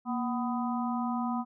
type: harmonic tone with a mistuned harmonic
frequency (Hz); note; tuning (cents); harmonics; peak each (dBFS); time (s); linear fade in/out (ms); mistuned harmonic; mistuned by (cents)
250; B3; +21; 1 / 3 / 4 / 5; -30 / -36 / -37 / -39; 0.05-1.45; 50; 1; -95
effects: none